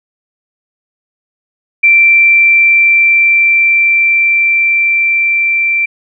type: tone with level ramp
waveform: sine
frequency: 2349 Hz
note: D7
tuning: in tune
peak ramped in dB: -3 to -9 dBFS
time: 1.83-5.86 s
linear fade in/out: 10 ms
effects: none